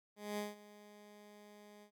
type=tone with ADSR envelope; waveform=15% pulse; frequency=207.7 Hz; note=G#3; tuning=in tune; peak=-31 dBFS; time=0.16-1.91 s; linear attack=220 ms; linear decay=170 ms; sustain=-19 dB; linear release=84 ms; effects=none